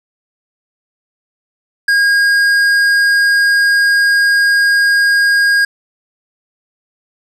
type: tone with tanh clipping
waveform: sine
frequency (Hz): 1628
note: G#6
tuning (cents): -35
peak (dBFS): -10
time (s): 1.88-5.65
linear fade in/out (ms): 5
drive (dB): 11
effects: none